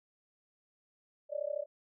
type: tone with amplitude modulation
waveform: sine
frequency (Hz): 587.3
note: D5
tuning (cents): 0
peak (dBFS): -29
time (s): 1.29-1.66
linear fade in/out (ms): 50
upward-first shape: sine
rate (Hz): 33.2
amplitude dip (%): 100
effects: none